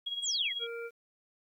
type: tone with tremolo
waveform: sine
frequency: 3300 Hz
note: G#7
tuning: 12 cents flat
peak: -31 dBFS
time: 0.06-0.67 s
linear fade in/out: 10 ms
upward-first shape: sine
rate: 18 Hz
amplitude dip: 65%
type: exponential sweep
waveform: sine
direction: down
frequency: 8870 to 1817 Hz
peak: -30 dBFS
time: 0.22-0.53 s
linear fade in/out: 50 ms
type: harmonic tone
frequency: 466.2 Hz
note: A#4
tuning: in tune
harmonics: 1 / 3 / 5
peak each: -38 / -44 / -47 dBFS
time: 0.59-0.91 s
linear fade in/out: 50 ms
effects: 11-bit